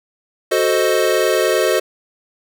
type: chord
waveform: square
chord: F# diminished seventh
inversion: none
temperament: equal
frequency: 370 / 440 / 523.3 / 622.3 Hz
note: F#4 / A4 / C5 / Eb5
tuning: 0 / 0 / 0 / 0 cents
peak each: -20 dBFS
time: 0.51-1.8 s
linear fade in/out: 10 ms
effects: none